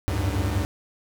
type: tone cluster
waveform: 45% pulse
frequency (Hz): 71 / 89.6 / 95.6 / 105.7 / 302.4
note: C#2 / F2 / G2 / G#2 / D#4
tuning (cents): +42 / +45 / -43 / +31 / -49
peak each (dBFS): -28 / -33 / -26 / -30 / -35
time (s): 0.08-0.65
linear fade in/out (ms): 0
effects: none